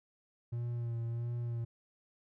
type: tone with vibrato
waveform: triangle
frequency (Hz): 117.8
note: A#2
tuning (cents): +19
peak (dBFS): -32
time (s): 0.52-1.65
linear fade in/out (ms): 10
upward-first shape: sine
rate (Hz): 1.5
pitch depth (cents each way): 28
effects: none